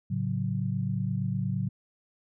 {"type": "chord", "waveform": "sine", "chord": "F# minor", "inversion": "first", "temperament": "equal", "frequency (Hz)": [110, 138.59, 185], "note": ["A2", "C#3", "F#3"], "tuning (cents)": [0, 0, 0], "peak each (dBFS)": -31, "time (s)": [0.1, 1.69], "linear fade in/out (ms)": 10, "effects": []}